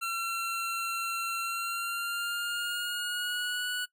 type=tone with pitch glide; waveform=25% pulse; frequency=1358 to 1472.4 Hz; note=F6 to F#6; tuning=-49 to -9 cents; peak=-27 dBFS; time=0.01-3.86 s; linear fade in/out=20 ms; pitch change=+140 cents; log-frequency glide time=1.41-3.67 s; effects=noise-tail reverb RT60 0.1 s tail -19 dB re dry

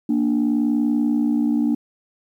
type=tone pair together; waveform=sine; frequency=233.1 / 293.7 Hz; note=A#3 / D4; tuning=0 / 0 cents; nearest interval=major third; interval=400 cents; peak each=-18 dBFS; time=0.09-1.75 s; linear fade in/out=5 ms; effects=tanh soft clip ceiling -12 dBFS + 9-bit

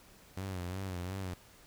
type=tone with vibrato; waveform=sawtooth; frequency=92.5 Hz; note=F#2; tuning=in tune; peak=-33 dBFS; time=0.37-1.34 s; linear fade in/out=0 ms; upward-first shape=sine; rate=2.8 Hz; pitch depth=86 cents each way; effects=pink hiss -59 dBFS RMS until 1.66 s

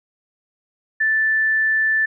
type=tone; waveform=sine; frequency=1760 Hz; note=A6; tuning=in tune; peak=-15 dBFS; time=1-2.06 s; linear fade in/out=10 ms; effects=none

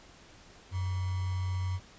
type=tone with sample-and-hold; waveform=sine; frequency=92.5 Hz; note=F#2; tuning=in tune; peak=-29 dBFS; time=0.71-1.8 s; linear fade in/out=50 ms; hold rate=1050 Hz; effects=pink hiss -55 dBFS RMS until 1.98 s + resampled to 16000 Hz

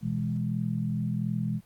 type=chord; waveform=sine; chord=E major; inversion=second; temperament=equal; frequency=123.47 / 164.81 / 207.7 Hz; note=B2 / E3 / G#3; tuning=0 / 0 / 0 cents; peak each=-31 dBFS; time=0.01-1.61 s; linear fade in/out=50 ms; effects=pink hiss -62 dBFS RMS until 1.65 s + Opus 48 kbps

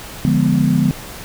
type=chord; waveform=sine; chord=D diminished seventh; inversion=none; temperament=equal; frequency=146.83 / 174.61 / 207.7 / 246.9 Hz; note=D3 / F3 / Ab3 / Cb4; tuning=0 / 0 / 0 / 0 cents; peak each=-17 / -17 / -18 / -17 dBFS; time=0.25-0.91 s; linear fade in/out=0 ms; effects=pink hiss -33 dBFS RMS until 1.24 s

